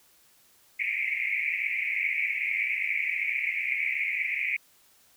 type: band-pass noise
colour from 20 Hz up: pink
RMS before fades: -29 dBFS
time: 0.79-4.57 s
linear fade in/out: 10 ms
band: 2100 to 2400 Hz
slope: 96 dB/octave
effects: white hiss -61 dBFS RMS until 5.16 s